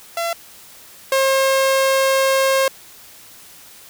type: tone pair in turn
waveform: sawtooth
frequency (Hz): 677 / 536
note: E5 / C5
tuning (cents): +46 / +42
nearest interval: major third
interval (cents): 404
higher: first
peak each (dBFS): -16 / -10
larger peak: second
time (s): 0.17-0.33 / 1.12-2.68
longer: second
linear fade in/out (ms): 2
effects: white hiss -43 dBFS RMS until 3.89 s